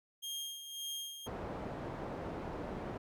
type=tone with tremolo; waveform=sawtooth; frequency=3224 Hz; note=G7; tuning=48 cents sharp; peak=-35 dBFS; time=0.22-1.28 s; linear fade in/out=20 ms; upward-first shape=sine; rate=1.8 Hz; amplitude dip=60%
type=low-pass noise; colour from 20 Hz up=white; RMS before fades=-42 dBFS; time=1.26-2.98 s; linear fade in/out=10 ms; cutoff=640 Hz; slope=12 dB/octave
effects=none